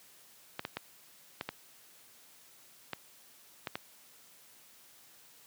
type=clicks; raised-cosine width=0.3 ms; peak=-19 dBFS; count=8; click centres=0.594 / 0.651 / 0.77 / 1.411 / 1.49 / 2.933 / 3.672 / 3.755 s; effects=white hiss -59 dBFS RMS until 5.46 s + high-pass 100 Hz 12 dB/octave